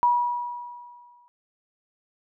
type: tone with exponential decay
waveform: sine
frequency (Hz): 967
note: B5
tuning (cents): -37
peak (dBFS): -15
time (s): 0.03-1.28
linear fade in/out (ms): 0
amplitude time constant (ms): 270
effects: none

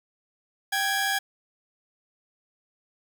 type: tone pair together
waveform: sawtooth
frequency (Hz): 784 / 1661.2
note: G5 / G#6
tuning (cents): 0 / 0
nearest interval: octave + minor second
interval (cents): 1300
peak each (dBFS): -24 / -22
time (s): 0.72-1.19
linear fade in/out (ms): 10
effects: 9-bit

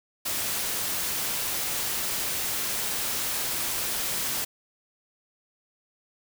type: noise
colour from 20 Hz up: white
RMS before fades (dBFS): -29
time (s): 0.25-4.45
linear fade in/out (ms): 10
effects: none

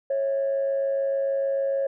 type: tone pair together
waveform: sine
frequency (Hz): 548 / 654.7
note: C#5 / E5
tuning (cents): -20 / -12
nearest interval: minor third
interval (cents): 308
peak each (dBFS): -21 / -33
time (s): 0.1-1.87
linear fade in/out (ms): 5
effects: tanh soft clip ceiling -18 dBFS

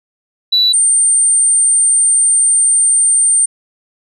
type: tone pair in turn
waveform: sine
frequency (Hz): 3952 / 8872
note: B7 / C#9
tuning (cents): 0 / 0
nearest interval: octave + major second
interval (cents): 1400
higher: second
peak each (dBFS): -7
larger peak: neither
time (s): 0.52-0.73 / 0.73-3.46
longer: second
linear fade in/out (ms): 10
effects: tanh soft clip ceiling -3 dBFS

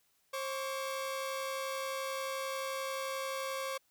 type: tone pair together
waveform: sawtooth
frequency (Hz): 534.3 / 1140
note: C5 / C#6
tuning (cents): +36 / +48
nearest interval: octave + minor second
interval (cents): 1312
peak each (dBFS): -33 / -37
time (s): 0.33-3.78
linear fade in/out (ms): 10
effects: white hiss -73 dBFS RMS until 3.9 s

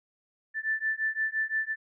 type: beating tone pair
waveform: sine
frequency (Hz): 1760 / 1765.8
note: A6 / A6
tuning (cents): 0 / +6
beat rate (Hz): 5.8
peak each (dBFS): -30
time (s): 0.54-1.76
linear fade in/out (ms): 50
effects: none

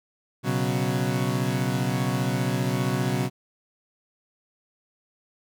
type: chord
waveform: 30% pulse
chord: B suspended second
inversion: none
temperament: equal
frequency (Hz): 123.47 / 138.59 / 185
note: B2 / C#3 / F#3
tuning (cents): 0 / 0 / 0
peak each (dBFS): -24 / -25 / -26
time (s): 0.43-3.3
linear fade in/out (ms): 50
effects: none

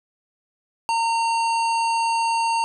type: harmonic tone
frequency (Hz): 916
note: A#5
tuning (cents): -31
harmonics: 1 / 3 / 5 / 7 / 9 / 10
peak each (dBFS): -19 / -29 / -33 / -40 / -40 / -42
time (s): 0.89-2.64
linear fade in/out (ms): 0
effects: none

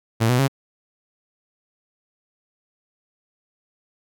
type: tone with pitch steps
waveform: sawtooth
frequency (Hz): 113.4 / 124.38 / 136.42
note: A#2 / B2 / C#3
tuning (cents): -47 / +13 / -27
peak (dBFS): -12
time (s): 0.2-0.482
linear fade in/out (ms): 20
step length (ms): 94
effects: none

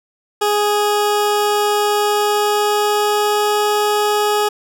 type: tone with pitch glide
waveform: 20% pulse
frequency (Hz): 415.3 to 417.9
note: G#4 to G#4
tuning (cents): 0 to +11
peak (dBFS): -9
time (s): 0.41-4.49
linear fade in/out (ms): 10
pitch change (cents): +11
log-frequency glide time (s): 1.92-3.6
effects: none

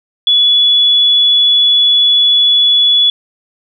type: tone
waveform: sine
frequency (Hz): 3413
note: G#7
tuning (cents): +47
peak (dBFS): -6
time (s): 0.27-3.1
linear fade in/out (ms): 2
effects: none

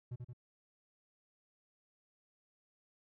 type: tone with echo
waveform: triangle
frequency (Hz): 122.3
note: B2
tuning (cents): -16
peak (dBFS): -37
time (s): 0.11-0.16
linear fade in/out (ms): 10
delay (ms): 87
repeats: 2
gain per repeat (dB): -3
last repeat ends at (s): 0.334
effects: none

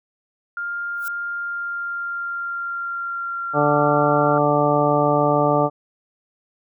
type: tone with pitch glide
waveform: sine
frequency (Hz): 1402 to 1373.9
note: F6 to F6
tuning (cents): +6 to -29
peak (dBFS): -24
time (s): 0.57-4.38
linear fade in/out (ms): 2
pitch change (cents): -35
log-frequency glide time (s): 1.25-3.96
type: noise with exponential growth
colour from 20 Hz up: violet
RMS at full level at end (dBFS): -29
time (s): 0.95-1.08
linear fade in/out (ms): 2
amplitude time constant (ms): 27
type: harmonic tone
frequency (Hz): 146.83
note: D3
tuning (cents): 0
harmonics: 1 / 2 / 3 / 4 / 5 / 6 / 8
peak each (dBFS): -24 / -23 / -23 / -20 / -23 / -24 / -23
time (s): 3.53-5.7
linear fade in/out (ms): 50
effects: none

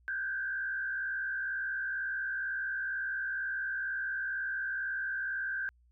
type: tone with frequency modulation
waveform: sine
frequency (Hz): 1568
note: G6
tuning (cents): 0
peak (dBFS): -32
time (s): 0.08-5.69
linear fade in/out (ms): 0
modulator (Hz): 62.1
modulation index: 1
effects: added 60 Hz sine -62 dBFS peak until 5.91 s

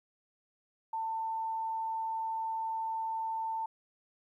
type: tone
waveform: sine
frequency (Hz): 894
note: A5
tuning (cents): +27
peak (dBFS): -32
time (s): 0.93-3.66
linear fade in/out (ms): 5
effects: 12-bit

